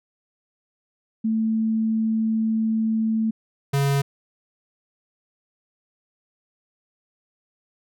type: tone pair in turn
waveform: sine / square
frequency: 221.6 / 139.6 Hz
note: A3 / C#3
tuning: +13 / +13 cents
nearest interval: minor sixth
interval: 800 cents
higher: first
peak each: -19 dBFS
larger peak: neither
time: 1.24-3.31 / 3.73-4.02 s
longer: first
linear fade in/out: 10 ms
effects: none